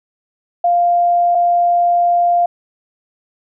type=tone pair in turn; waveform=sine; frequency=698 / 698 Hz; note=F5 / F5; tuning=-1 / -1 cents; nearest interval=unison; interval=0 cents; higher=neither; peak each=-10 dBFS; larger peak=neither; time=0.64-1.35 / 1.35-2.46 s; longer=second; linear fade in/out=5 ms; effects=none